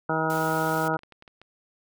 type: harmonic tone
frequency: 159.4 Hz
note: D#3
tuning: 42 cents sharp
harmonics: 1 / 2 / 3 / 4 / 5 / 6 / 8 / 9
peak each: -31 / -31 / -31 / -31 / -31 / -31 / -31 / -31 dBFS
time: 0.09-0.97 s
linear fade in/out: 5 ms
type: noise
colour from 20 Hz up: white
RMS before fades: -40 dBFS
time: 0.3-0.88 s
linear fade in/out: 0 ms
type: clicks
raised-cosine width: 0.3 ms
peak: -32 dBFS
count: 11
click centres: 0.588 / 0.689 / 0.741 / 0.839 / 0.94 / 0.991 / 1.034 / 1.123 / 1.224 / 1.278 / 1.416 s
effects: none